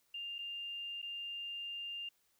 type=tone with dropouts; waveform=sine; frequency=2800 Hz; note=F7; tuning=4 cents sharp; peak=-40 dBFS; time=0.14-2.09 s; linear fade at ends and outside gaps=5 ms; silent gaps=0.384-0.388 / 1.018-1.026 s; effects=white hiss -75 dBFS RMS until 2.39 s